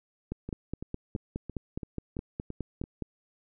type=two click trains; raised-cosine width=3 ms; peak=-24 / -20 dBFS; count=8 / 14; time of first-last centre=0.49-2.839 / 0.32-3.023 s; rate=2.98 / 4.81 Hz; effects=none